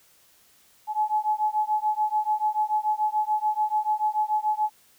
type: beating tone pair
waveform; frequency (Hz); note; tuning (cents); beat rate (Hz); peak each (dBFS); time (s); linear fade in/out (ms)
sine; 850 / 856.9; G#5 / A5; +40 / -46; 6.9; -25; 0.87-4.7; 50
effects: white hiss -59 dBFS RMS until 4.98 s